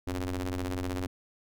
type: ring-modulated tone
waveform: sawtooth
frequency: 92.5 Hz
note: F#2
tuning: in tune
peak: -24 dBFS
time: 0.07-1.07 s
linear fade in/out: 5 ms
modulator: 177 Hz
effects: none